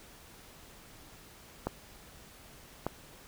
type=clicks; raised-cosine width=1 ms; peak=-17 dBFS; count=2; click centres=1.67 / 2.866 s; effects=pink hiss -54 dBFS RMS until 3.27 s